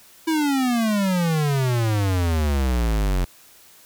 square exponential sweep, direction down, 328.3 to 43.65 Hz, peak -19 dBFS, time 0.27-3.25 s, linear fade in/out 10 ms, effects white hiss -50 dBFS RMS until 3.85 s

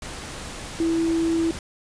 sine tone in noise, 329.6 Hz, E4, in tune, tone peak -19 dBFS, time 0.8-1.51 s, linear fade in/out 2 ms, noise pink, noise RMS -35 dBFS, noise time 0.02-1.59 s, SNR +13 dB, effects resampled to 22050 Hz

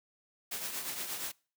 white noise with tremolo, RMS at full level -36 dBFS, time 0.51-1.32 s, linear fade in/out 10 ms, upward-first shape triangle, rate 8.5 Hz, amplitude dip 55%, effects noise-tail reverb RT60 0.4 s tail -25 dB re dry + high-pass 150 Hz 12 dB/octave

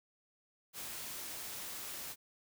white noise, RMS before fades -44 dBFS, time 0.73-2.16 s, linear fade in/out 50 ms, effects none

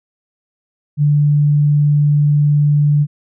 sine tone, 146.9 Hz, D3, 1 cent sharp, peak -9 dBFS, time 0.97-3.07 s, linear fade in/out 50 ms, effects none

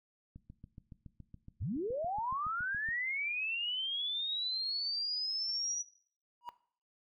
click train, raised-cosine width 5 ms, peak -37 dBFS, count 19, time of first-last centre 0.36-2.888 s, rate 7.12 Hz
sine linear sweep, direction up, 60.5 to 5860 Hz, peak -33 dBFS, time 1.6-5.83 s, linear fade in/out 20 ms
triangle tone with exponential growth, 961 Hz, B5, 48 cents flat, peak -33 dBFS, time 6.41-6.49 s, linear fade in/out 0 ms, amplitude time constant 17 ms
effects noise-tail reverb RT60 0.5 s tail -17 dB re dry

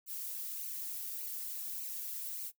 violet noise with flanger, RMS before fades -41 dBFS, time 0.06-2.52 s, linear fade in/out 50 ms, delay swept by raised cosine 0.56 to 4.66 ms, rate 1.7 Hz, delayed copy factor -1, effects noise-tail reverb RT60 0.1 s tail -17 dB re dry

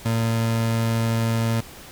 30% pulse tone, 114.1 Hz, A#2, 37 cents flat, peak -17 dBFS, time 0.05-1.61 s, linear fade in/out 10 ms, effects pink hiss -42 dBFS RMS until 1.91 s

